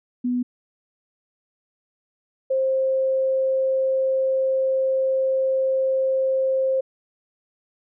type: tone pair in turn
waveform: sine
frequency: 246.9 / 528.6 Hz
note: B3 / C5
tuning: 0 / +18 cents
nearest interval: octave + minor second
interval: 1318 cents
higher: second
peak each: -20 / -18 dBFS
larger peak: second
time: 0.24-0.43 / 2.5-6.81 s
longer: second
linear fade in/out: 10 ms
effects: none